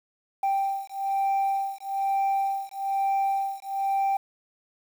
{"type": "beating tone pair", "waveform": "sine", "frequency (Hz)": [784, 785.1], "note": ["G5", "G5"], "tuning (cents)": [0, 2], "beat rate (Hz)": 1.1, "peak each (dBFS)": -25, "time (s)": [0.43, 4.17], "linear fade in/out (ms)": 5, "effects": ["tanh soft clip ceiling -20 dBFS", "8-bit"]}